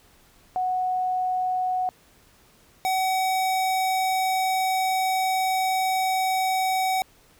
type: tone pair in turn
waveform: sine / square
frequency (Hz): 738 / 754.8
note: F#5 / F#5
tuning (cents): -5 / +34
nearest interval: unison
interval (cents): 39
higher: second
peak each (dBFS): -22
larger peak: neither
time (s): 0.56-1.89 / 2.85-7.02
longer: second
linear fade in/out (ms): 0
effects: pink hiss -57 dBFS RMS until 7.39 s